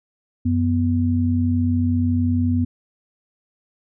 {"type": "tone pair together", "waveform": "sine", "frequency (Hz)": [92.5, 246.5], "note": ["F#2", "B3"], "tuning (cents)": [0, -3], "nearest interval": "octave + perfect fourth", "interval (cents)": 1697, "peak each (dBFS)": -19, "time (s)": [0.45, 2.65], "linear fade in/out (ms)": 10, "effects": []}